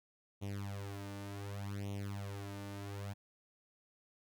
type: tone with flanger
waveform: sawtooth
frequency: 100.1 Hz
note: G2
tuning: 37 cents sharp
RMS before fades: -43 dBFS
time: 0.41-3.14 s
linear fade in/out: 20 ms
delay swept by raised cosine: 0.31 to 3.41 ms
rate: 0.67 Hz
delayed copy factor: +0.85
effects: none